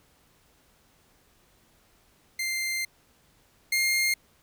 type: tone pair in turn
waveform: sawtooth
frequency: 2093 / 2121 Hz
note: C7 / C7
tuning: 0 / +23 cents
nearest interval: unison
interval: 23 cents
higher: second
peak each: -24 / -19 dBFS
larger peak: second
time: 2.39-2.85 / 3.72-4.14 s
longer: first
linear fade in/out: 5 ms
effects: pink hiss -63 dBFS RMS until 4.42 s